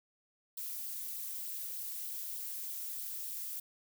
violet noise with flanger, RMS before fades -41 dBFS, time 0.57-3.6 s, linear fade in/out 5 ms, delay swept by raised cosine 0.21 to 4.61 ms, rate 3.3 Hz, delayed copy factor +0.6, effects none

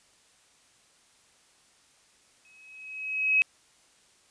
sine tone with exponential growth, 2553 Hz, D#7, 44 cents sharp, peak -17 dBFS, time 2.45-3.42 s, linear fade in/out 0 ms, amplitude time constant 210 ms, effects white hiss -62 dBFS RMS until 4.3 s + resampled to 22050 Hz

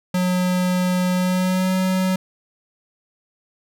square tone with pitch glide, 181.7 to 186.48 Hz, F#3 to F#3, -31 to +14 cents, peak -18 dBFS, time 0.14-2.16 s, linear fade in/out 5 ms, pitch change +45 cents, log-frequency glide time 1.13-1.74 s, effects none

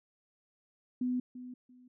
sine tone with echo, 250 Hz, B3, 21 cents sharp, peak -29 dBFS, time 1.01-1.2 s, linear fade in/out 5 ms, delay 340 ms, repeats 2, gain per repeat -13 dB, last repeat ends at 1.88 s, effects none

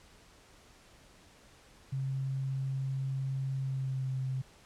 sine tone with pitch glide, 134.2 to 131.21 Hz, C3 to C3, +44 to +5 cents, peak -31 dBFS, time 1.92-4.42 s, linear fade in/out 10 ms, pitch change -39 cents, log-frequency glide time 3.61-4.12 s, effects pink hiss -59 dBFS RMS until 4.65 s + low-pass 9000 Hz 12 dB/octave

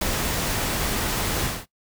pink noise with ADSR envelope, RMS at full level -23 dBFS, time 0.01-1.66 s, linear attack 6 ms, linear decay 14 ms, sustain -2 dB, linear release 220 ms, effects noise-tail reverb RT60 0.1 s tail -18 dB re dry

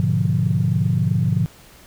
sine chord, G# diminished seventh, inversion none, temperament equal, 103.83 / 123.47 / 146.83 / 174.61 Hz, G#2 / B2 / D3 / F3, 0 / 0 / 0 / 0 cents, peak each -21 dBFS, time 0-1.46 s, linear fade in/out 0 ms, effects tanh soft clip ceiling -7 dBFS + pink hiss -47 dBFS RMS until 1.86 s

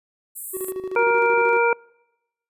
white high-pass noise, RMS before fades -31 dBFS, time 0.35-0.72 s, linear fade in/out 20 ms, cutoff 7800 Hz, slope 96 dB/octave
triangle tone with tremolo, 375.2 Hz, F#4, 24 cents sharp, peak -23 dBFS, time 0.53-1.6 s, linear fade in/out 20 ms, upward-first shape square, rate 13 Hz, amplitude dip 65%
harmonic tone, 469.8 Hz, A#4, 13 cents sharp, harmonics 1 / 2 / 3 / 5, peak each -18 / -21 / -23 / -25 dBFS, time 0.96-1.73 s, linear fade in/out 2 ms
effects noise-tail reverb RT60 0.9 s tail -26 dB re dry + resampled to 32000 Hz

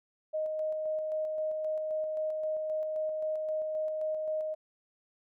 sine tone with tremolo, 622.3 Hz, D#5, in tune, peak -29 dBFS, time 0.33-4.55 s, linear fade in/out 20 ms, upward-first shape square, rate 3.8 Hz, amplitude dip 25%, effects none

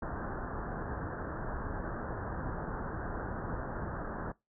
pink low-pass noise, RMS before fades -38 dBFS, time 0.02-4.32 s, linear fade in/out 5 ms, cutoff 1700 Hz, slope 96 dB/octave, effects noise-tail reverb RT60 0.2 s tail -21 dB re dry

